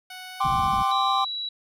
10% pulse tone with pitch glide, 740 to 746 Hz, F#5 to F#5, 0 to +14 cents, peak -29 dBFS, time 0.1-0.92 s, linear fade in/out 5 ms, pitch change +14 cents, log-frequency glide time 0.28-0.63 s
triangle chord, G suspended fourth, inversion none, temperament equal, 784 / 1046.5 / 1174.7 Hz, G5 / C6 / D6, 0 / 0 / 0 cents, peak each -23 dBFS, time 0.4-1.25 s, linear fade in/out 10 ms
white low-pass noise, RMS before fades -33 dBFS, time 0.44-0.83 s, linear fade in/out 10 ms, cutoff 200 Hz, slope 24 dB/octave
sine tone, 3910 Hz, B7, 18 cents flat, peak -28 dBFS, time 0.91-1.49 s, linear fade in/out 5 ms
effects none

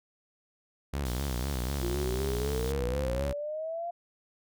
sawtooth tone with vibrato, 65.41 Hz, C2, in tune, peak -26 dBFS, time 0.93-3.33 s, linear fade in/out 10 ms, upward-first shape sine, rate 4 Hz, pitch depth 160 cents each way
pink high-pass noise, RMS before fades -45 dBFS, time 1.05-2.72 s, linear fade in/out 5 ms, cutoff 3000 Hz, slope 96 dB/octave
sine exponential sweep, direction up, 343.9 to 698.5 Hz, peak -32 dBFS, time 1.82-3.91 s, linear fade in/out 10 ms
effects none

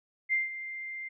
sine tone with ADSR envelope, 2095 Hz, C7, 2 cents sharp, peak -23 dBFS, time 0.29-1.09 s, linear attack 38 ms, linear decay 160 ms, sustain -13 dB, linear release 16 ms, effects none

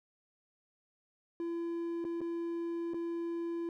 triangle tone with dropouts, 338.1 Hz, E4, 44 cents sharp, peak -32 dBFS, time 1.4-3.69 s, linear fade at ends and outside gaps 1 ms, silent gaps 2.043-2.05 / 2.207-2.214 / 2.936-2.943 s, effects none

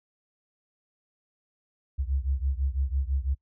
sine beating tone pair, 65.41 / 71.41 Hz, C2 / D2, 0 / -48 cents, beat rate 6 Hz, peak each -27 / -29 dBFS, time 1.98-3.35 s, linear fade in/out 20 ms, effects noise-tail reverb RT60 0.1 s tail -23 dB re dry

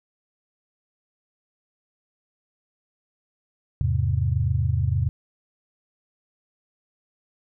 sine chord, E augmented, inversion none, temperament equal, 82.41 / 103.83 / 130.81 Hz, E2 / G#2 / B#2, 0 / 0 / 0 cents, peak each -24 dBFS, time 3.81-5.09 s, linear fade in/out 0 ms, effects none

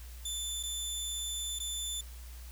20% pulse tone with dropouts, 3521 Hz, A7, in tune, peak -29 dBFS, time 0.25-2.01 s, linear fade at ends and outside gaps 5 ms, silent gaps 0.629-0.634 / 1.589-1.6 s, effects added 60 Hz sine -44 dBFS peak until 2.51 s + white hiss -55 dBFS RMS until 2.51 s

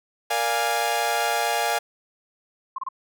sawtooth chord, Bb dominant seventh, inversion none, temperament equal with one note detuned, 466.2 / 587.3 / 698.5 / 827.7 Hz, Bb4 / D5 / F5 / Ab5, 0 / 0 / 0 / -6 cents, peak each -27 / -27 / -22 / -21 dBFS, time 0.3-1.79 s, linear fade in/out 10 ms
sine tone bursts, 1061 Hz, C6, 24 cents sharp, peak -26 dBFS, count 3, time 2.76-2.888 s, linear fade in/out 5 ms, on 24 ms, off 28 ms
effects none

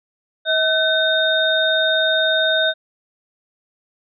sine tone cluster, 639 / 1523 / 3682 Hz, D#5 / F#6 / A#7, +46 / +50 / -22 cents, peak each -19 dBFS, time 0.45-2.74 s, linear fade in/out 50 ms, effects none

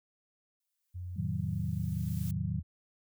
blue noise with exponential growth, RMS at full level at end -47 dBFS, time 0.6-2.31 s, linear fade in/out 2 ms, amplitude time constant 370 ms
sine tone with pitch glide, 90 to 83.01 Hz, F#2 to E2, -47 to +13 cents, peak -37 dBFS, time 0.94-2.63 s, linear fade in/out 20 ms, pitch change -140 cents, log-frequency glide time 1.27-1.87 s
sine chord, A diminished seventh, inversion none, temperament equal, 110 / 130.81 / 155.56 / 185 Hz, A2 / C3 / Eb3 / Gb3, 0 / 0 / 0 / 0 cents, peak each -36 / -41 / -36 / -37 dBFS, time 1.16-2.6 s, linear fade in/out 10 ms
effects none

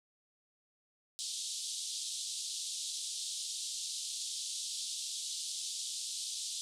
pink band-pass noise, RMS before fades -40 dBFS, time 1.19-6.61 s, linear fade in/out 0 ms, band 3400 to 9600 Hz, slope 48 dB/octave, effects none

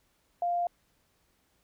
sine tone, 698.5 Hz, F5, in tune, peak -26 dBFS, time 0.42-0.67 s, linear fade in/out 2 ms, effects pink hiss -71 dBFS RMS until 1.63 s

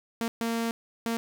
sawtooth tone bursts at uneven times, 229.9 Hz, A#3, 24 cents flat, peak -23 dBFS, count 3, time 0.21-0.28 / 0.41-0.71 / 1.06-1.17 s, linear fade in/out 0 ms, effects none

